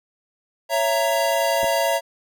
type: chord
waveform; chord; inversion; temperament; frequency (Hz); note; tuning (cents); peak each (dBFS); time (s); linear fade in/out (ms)
square; A# diminished; first; equal with one note detuned; 554.4 / 665.4 / 932.3; C#5 / E5 / A#5; 0 / +16 / 0; -24 / -22 / -25; 0.69-2.01; 50
type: clicks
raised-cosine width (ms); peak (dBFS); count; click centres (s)
2; -21; 2; 1.632 / 1.643
effects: none